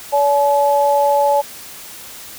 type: tone pair together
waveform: sine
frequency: 570 / 856.4 Hz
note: C#5 / A5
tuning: +48 / -47 cents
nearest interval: perfect fifth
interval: 705 cents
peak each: -14 dBFS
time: 0.12-1.42 s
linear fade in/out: 20 ms
effects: white hiss -35 dBFS RMS until 2.38 s